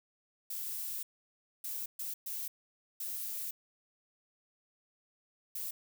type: noise bursts at uneven times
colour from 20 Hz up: violet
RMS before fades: -39 dBFS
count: 6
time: 0.5-1.03 / 1.64-1.86 / 1.99-2.14 / 2.26-2.48 / 3-3.51 / 5.55-5.71 s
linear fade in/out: 5 ms
effects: none